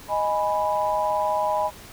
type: chord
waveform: sine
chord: G# minor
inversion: second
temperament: equal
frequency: 622.3 / 830.6 / 987.8 Hz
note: D#5 / G#5 / B5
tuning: 0 / 0 / 0 cents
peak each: -25 dBFS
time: 0.08-1.71 s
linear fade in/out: 50 ms
effects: pink hiss -44 dBFS RMS until 1.92 s